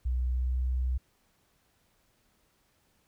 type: tone with pitch glide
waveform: sine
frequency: 62.3 to 63.24 Hz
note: B1 to B1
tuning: +16 to +42 cents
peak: -26 dBFS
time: 0.05-0.98 s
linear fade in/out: 10 ms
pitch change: +26 cents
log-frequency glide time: 0.29-0.57 s
effects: pink hiss -70 dBFS RMS until 3.07 s